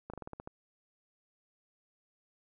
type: slowing click train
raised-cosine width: 1 ms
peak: -28 dBFS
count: 8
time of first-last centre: 0.1-0.475 s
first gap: 36 ms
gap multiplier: 1.13
effects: none